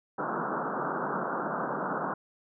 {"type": "band-pass noise", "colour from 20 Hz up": "white", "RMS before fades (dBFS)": -32, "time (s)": [0.18, 2.14], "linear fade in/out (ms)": 5, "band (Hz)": [140, 1500], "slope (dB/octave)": 96, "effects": []}